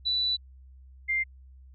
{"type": "tone pair in turn", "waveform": "sine", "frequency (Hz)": [3966, 2101], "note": ["B7", "C7"], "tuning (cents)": [7, 7], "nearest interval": "major seventh", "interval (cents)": 1100, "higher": "first", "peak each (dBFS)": -24, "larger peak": "neither", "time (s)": [[0.05, 0.37], [1.08, 1.24]], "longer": "first", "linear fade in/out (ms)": 20, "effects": ["added 65 Hz sine -48 dBFS peak until 1.74 s"]}